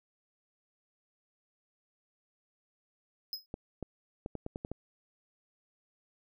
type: tone with exponential decay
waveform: square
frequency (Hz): 5090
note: D#8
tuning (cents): +39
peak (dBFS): -32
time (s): 3.33-3.46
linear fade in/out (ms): 1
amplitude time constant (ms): 27
type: clicks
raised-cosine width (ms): 2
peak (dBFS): -24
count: 8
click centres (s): 3.541 / 3.827 / 4.261 / 4.353 / 4.464 / 4.559 / 4.649 / 4.716
effects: none